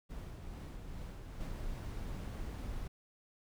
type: noise with tremolo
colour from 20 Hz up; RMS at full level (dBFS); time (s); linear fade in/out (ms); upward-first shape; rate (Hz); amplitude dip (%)
brown; -44; 0.09-1.48; 20; triangle; 2.4; 35
type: noise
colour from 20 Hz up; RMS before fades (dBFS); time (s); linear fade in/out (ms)
brown; -41; 1.4-2.88; 10
effects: none